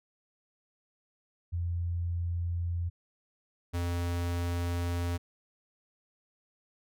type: tone pair in turn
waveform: sine / square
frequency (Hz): 86.2 / 86.8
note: F2 / F2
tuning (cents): -22 / -10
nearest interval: unison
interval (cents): 12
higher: second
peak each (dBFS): -29 / -30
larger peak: first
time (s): 1.52-2.9 / 3.73-5.18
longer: second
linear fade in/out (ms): 20
effects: none